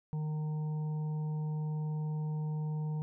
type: harmonic tone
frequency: 153.5 Hz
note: D#3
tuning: 23 cents flat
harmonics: 1 / 3 / 5 / 6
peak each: -32 / -50 / -56 / -53 dBFS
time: 0.13-3.02 s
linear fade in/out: 0 ms
effects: none